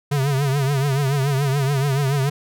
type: tone with vibrato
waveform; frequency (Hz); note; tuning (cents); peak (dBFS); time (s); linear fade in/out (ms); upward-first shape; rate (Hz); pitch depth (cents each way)
square; 138.59; C#3; 0; -18; 0.11-2.3; 10; triangle; 7; 110
effects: none